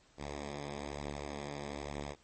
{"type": "beating tone pair", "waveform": "5% pulse", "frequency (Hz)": [71.2, 72.3], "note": ["C#2", "D2"], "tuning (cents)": [47, -27], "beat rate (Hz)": 1.1, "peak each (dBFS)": [-36, -29], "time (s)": [0.17, 2.16], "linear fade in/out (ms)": 50, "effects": ["pink hiss -66 dBFS RMS until 2.23 s", "MP3 32 kbps"]}